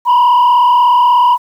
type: tone with frequency modulation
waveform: sine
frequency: 976 Hz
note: B5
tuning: 21 cents flat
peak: -3 dBFS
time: 0.05-1.38 s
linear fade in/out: 50 ms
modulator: 36.5 Hz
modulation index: 0.9
effects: tanh soft clip ceiling -5 dBFS + 7-bit